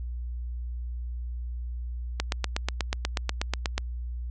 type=click train; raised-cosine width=0.2 ms; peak=-9 dBFS; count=14; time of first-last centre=2.2-3.78 s; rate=8.23 Hz; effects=added 60 Hz sine -31 dBFS peak until 4.3 s + resampled to 24000 Hz